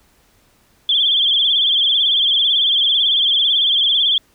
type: tone with vibrato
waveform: sine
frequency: 3322 Hz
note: G#7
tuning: in tune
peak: -12 dBFS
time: 0.89-4.18 s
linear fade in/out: 2 ms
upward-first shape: sine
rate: 18 Hz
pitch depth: 93 cents each way
effects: pink hiss -56 dBFS RMS until 4.34 s